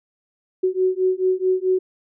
sine beating tone pair, 370 / 374.6 Hz, F#4 / F#4, 0 / +21 cents, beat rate 4.6 Hz, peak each -20 dBFS, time 0.63-1.79 s, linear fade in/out 10 ms, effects none

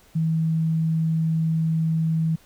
sine tone, 161.2 Hz, E3, 38 cents flat, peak -19 dBFS, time 0.15-2.36 s, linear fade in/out 10 ms, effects pink hiss -55 dBFS RMS until 2.45 s

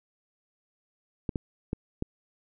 clicks, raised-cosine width 3 ms, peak -16 dBFS, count 4, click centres 1.292 / 1.358 / 1.731 / 2.024 s, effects none

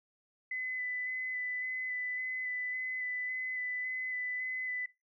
sine tone with vibrato, 2011 Hz, B6, 31 cents sharp, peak -34 dBFS, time 0.51-4.86 s, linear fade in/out 5 ms, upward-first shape square, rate 1.8 Hz, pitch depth 12 cents each way, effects noise-tail reverb RT60 0.2 s tail -17 dB re dry

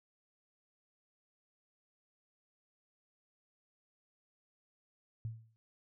sine tone with exponential decay, 112.2 Hz, A2, 34 cents sharp, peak -34 dBFS, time 5.25-5.56 s, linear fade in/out 0 ms, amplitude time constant 67 ms, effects none

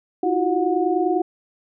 sine tone cluster, 321.6 / 351.4 / 371.7 / 728 Hz, E4 / F4 / F#4 / F#5, -43 / +11 / +8 / -28 cents, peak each -23 dBFS, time 0.23-1.22 s, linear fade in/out 5 ms, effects none

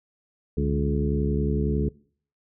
harmonic tone with a mistuned harmonic, 71 Hz, C#2, 42 cents sharp, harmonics 1 / 2 / 3 / 4 / 5 / 6, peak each -26 / -27 / -28 / -33 / -33 / -30 dBFS, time 0.57-1.89 s, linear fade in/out 5 ms, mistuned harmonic 2, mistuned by +89 cents, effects noise-tail reverb RT60 0.5 s tail -22 dB re dry

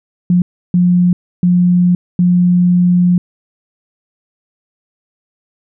sine tone bursts at uneven times, 177.8 Hz, F3, 31 cents sharp, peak -7 dBFS, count 4, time 0.3-0.42 / 0.74-1.13 / 1.43-1.95 / 2.19-3.18 s, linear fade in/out 2 ms, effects none

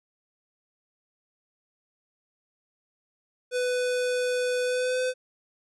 square tone with pitch glide, 497.8 to 508.3 Hz, B4 to B4, +14 to +50 cents, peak -25 dBFS, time 3.51-5.14 s, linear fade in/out 50 ms, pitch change +36 cents, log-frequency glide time 4.64-5 s, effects resampled to 24000 Hz

